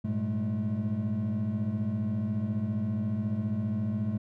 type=tone cluster; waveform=triangle; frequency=103.8 / 118.4 / 198.5 / 214.3 Hz; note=G#2 / A#2 / G3 / A3; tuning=0 / +27 / +22 / -45 cents; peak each=-30 / -33 / -35 / -28 dBFS; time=0.04-4.18 s; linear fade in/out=10 ms; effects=tanh soft clip ceiling -19 dBFS